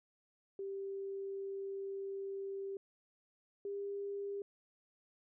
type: tone pair in turn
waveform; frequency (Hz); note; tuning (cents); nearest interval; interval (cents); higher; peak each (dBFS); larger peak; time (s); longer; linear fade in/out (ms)
sine; 392 / 400.9; G4 / G4; 0 / +39; unison; 39; second; -39 / -38; second; 0.59-2.77 / 3.65-4.42; first; 2
effects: none